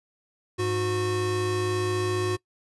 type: tone pair together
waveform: square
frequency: 103.21 / 364.4 Hz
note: G#2 / F#4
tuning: -10 / -26 cents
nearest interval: octave + minor seventh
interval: 2184 cents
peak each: -30 / -26 dBFS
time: 0.58-2.37 s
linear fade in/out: 20 ms
effects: noise-tail reverb RT60 0.1 s tail -21 dB re dry + resampled to 24000 Hz